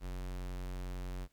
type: tone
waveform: square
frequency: 45.53 Hz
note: F#1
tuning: 27 cents flat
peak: -39 dBFS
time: 0-1.28 s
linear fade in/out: 50 ms
effects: pink hiss -75 dBFS RMS until 1.32 s